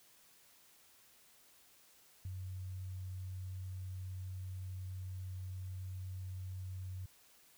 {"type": "tone with ADSR envelope", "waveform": "sine", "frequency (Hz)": 93.1, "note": "F#2", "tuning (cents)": 11, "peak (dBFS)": -39, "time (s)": [2.25, 7.06], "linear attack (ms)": 3, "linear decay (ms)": 49, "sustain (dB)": -2, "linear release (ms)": 6, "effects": ["white hiss -65 dBFS RMS until 7.57 s"]}